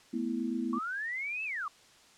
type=chord; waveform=sine; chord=A suspended second; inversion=none; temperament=equal with one note detuned; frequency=219 / 246.9 / 329.6 Hz; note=A3 / B3 / E4; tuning=-8 / 0 / 0 cents; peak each=-36 / -33 / -36 dBFS; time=0.13-0.79 s; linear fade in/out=10 ms
type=linear two-way sweep; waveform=sine; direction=up then down; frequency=1100 to 2662 to 1100 Hz; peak=-33 dBFS; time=0.73-1.68 s; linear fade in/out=2 ms; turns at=1.44 s
effects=white hiss -59 dBFS RMS until 2.17 s + low-pass 7000 Hz 12 dB/octave